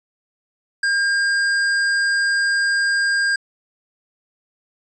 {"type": "tone with tanh clipping", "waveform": "sine", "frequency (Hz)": 1608, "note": "G6", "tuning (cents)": 44, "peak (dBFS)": -18, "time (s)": [0.83, 3.36], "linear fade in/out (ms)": 5, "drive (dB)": 16, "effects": ["resampled to 22050 Hz"]}